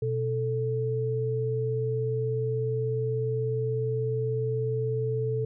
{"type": "tone pair together", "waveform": "sine", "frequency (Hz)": [123.47, 440], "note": ["B2", "A4"], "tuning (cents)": [0, 0], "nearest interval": "octave + minor seventh", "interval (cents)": 2200, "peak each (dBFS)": -28, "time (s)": [0.02, 5.45], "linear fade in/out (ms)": 5, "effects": []}